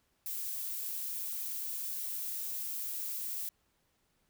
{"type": "noise", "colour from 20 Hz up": "violet", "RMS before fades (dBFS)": -38, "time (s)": [0.26, 3.49], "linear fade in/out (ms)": 2, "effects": ["pink hiss -75 dBFS RMS until 4.29 s"]}